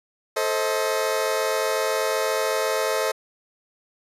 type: chord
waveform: sawtooth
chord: A diminished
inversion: none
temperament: just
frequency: 440 / 528 / 633.6 Hz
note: A4 / C5 / Eb5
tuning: 0 / +16 / +31 cents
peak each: -22 dBFS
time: 0.36-3.12 s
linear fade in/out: 10 ms
effects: resampled to 32000 Hz